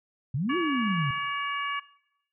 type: exponential two-way sweep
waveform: sine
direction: up then down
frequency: 120 to 370 to 130.9 Hz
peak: -25 dBFS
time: 0.34-1.11 s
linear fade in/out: 5 ms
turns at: 0.57 s
type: harmonic tone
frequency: 568 Hz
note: C#5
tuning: 42 cents sharp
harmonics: 2 / 3 / 4 / 5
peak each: -30 / -34 / -36 / -38 dBFS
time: 0.49-1.8 s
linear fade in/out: 10 ms
effects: noise-tail reverb RT60 0.8 s tail -18 dB re dry